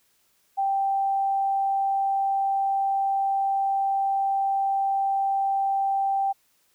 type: tone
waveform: sine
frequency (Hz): 784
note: G5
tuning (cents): 0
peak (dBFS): -21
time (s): 0.57-6.33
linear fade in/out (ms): 20
effects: white hiss -66 dBFS RMS until 6.74 s